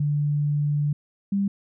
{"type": "tone pair in turn", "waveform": "sine", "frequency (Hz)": [146.7, 198.55], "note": ["D3", "G3"], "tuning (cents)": [-2, 22], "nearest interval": "perfect fourth", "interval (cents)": 524, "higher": "second", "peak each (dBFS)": -20, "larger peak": "neither", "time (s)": [[0, 0.93], [1.32, 1.48]], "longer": "first", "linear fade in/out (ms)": 5, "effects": []}